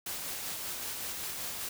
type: noise with tremolo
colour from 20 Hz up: white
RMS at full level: -37 dBFS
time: 0.06-1.69 s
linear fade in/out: 5 ms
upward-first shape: sine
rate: 5.2 Hz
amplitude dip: 25%
effects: none